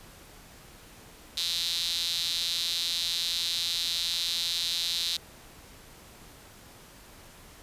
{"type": "tone with high-pass filter", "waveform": "sawtooth", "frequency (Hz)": 170.6, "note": "F3", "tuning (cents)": -40, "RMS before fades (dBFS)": -30, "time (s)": [1.37, 5.17], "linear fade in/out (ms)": 5, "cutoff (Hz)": 3900, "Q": 5.9, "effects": ["pink hiss -51 dBFS RMS until 7.62 s", "resampled to 32000 Hz"]}